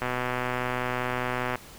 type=click train; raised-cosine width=0.5 ms; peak=-13 dBFS; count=193; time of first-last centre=0.02-1.556 s; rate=125 Hz; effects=pink hiss -47 dBFS RMS until 1.78 s

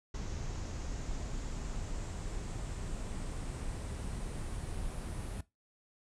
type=noise with low-pass filter sweep; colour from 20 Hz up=brown; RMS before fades=-39 dBFS; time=0.14-5.41 s; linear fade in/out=5 ms; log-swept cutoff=6500 to 10000 Hz; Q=3.7; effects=noise-tail reverb RT60 0.2 s tail -18 dB re dry

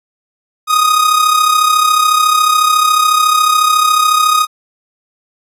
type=tone with amplitude modulation; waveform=45% pulse; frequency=1244.5 Hz; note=D#6; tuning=in tune; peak=-6 dBFS; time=0.67-4.47 s; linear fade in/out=50 ms; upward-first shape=sine; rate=34 Hz; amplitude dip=55%; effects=resampled to 32000 Hz

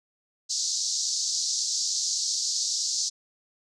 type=band-pass noise; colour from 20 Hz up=white; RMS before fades=-28 dBFS; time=0.49-3.1 s; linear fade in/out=20 ms; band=4300 to 6900 Hz; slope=48 dB/octave; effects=none

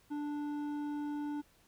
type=tone with hard clipping; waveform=sine; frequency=293.7 Hz; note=D4; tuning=in tune; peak=-37 dBFS; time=0.1-1.42 s; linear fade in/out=20 ms; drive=8 dB; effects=pink hiss -67 dBFS RMS until 1.67 s

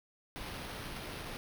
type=noise with sample-and-hold; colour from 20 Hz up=pink; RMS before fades=-43 dBFS; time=0.36-1.37 s; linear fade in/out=0 ms; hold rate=7350 Hz; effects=none

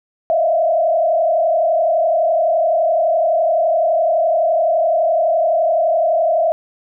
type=tone with frequency modulation; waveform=sine; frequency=658 Hz; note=E5; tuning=3 cents flat; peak=-12 dBFS; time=0.3-6.52 s; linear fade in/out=0 ms; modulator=31.8 Hz; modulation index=1.3; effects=none

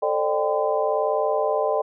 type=tone cluster; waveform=sine; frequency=441.9 / 540 / 601 / 786 / 1019 Hz; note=A4 / C#5 / D5 / G5 / C6; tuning=+7 / -45 / +40 / +4 / -46 cents; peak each=-25 / -29 / -23 / -27 / -29 dBFS; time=0.02-1.82 s; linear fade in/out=10 ms; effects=none

